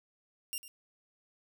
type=tone with echo; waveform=10% pulse; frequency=2793 Hz; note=F7; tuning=1 cent flat; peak=-26 dBFS; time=0.53-0.58 s; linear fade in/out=0 ms; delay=100 ms; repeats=1; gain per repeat=-13 dB; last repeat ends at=0.68 s; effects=none